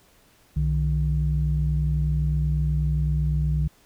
sine tone pair together, 63.75 / 151.8 Hz, C2 / D#3, -44 / -42 cents, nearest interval octave + minor third, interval 1502 cents, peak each -22 dBFS, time 0.56-3.68 s, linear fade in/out 10 ms, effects tanh soft clip ceiling -13 dBFS + pink hiss -58 dBFS RMS until 3.85 s

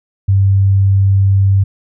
sine tone, 97.7 Hz, G2, 5 cents flat, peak -7 dBFS, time 0.28-1.64 s, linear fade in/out 10 ms, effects none

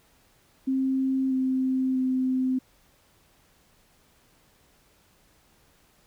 sine tone with pitch steps, 264.8 / 260.7 / 258.4 Hz, C4 / C4 / C4, +21 / -6 / -21 cents, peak -22 dBFS, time 0.67-2.59 s, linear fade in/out 10 ms, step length 640 ms, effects pink hiss -62 dBFS RMS until 6.06 s

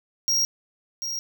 square tone with echo, 5620 Hz, F8, 10 cents sharp, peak -20 dBFS, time 0.28-0.45 s, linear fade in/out 0 ms, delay 740 ms, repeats 1, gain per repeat -8 dB, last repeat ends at 1.19 s, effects 10-bit

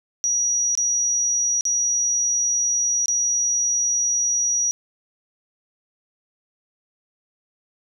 sine tone with dropouts, 5790 Hz, F#8, 38 cents flat, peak -18 dBFS, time 0.24-4.71 s, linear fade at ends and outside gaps 0 ms, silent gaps 0.752-0.775 / 1.609-1.653 / 3.058-3.082 s, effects none

